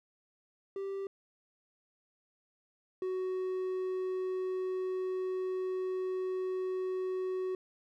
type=tone pair in turn; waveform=triangle; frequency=391.2 / 372.2 Hz; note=G4 / F#4; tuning=-4 / +10 cents; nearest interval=minor second; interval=86 cents; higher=first; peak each=-33 / -30 dBFS; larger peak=second; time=0.76-1.07 / 3.02-7.55 s; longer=second; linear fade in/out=2 ms; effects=none